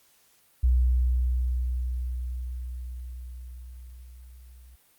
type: tone with level ramp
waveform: sine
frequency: 62 Hz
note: B1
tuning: 7 cents sharp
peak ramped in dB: -17 to -47 dBFS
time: 0.63-4.76 s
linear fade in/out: 10 ms
effects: white hiss -62 dBFS RMS until 4.98 s + Opus 48 kbps